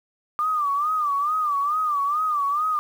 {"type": "tone with vibrato", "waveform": "sine", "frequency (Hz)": 1189, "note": "D6", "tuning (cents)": 21, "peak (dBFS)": -20, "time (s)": [0.39, 2.79], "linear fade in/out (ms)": 0, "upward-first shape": "sine", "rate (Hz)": 2.3, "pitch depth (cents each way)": 110, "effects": ["8-bit"]}